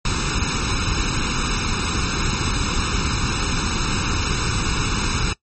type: noise with comb filter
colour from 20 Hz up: pink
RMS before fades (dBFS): -21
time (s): 0.05-5.33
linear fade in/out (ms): 2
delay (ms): 0.77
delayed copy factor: +0.95
effects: noise-tail reverb RT60 0.1 s tail -20 dB re dry + MP3 32 kbps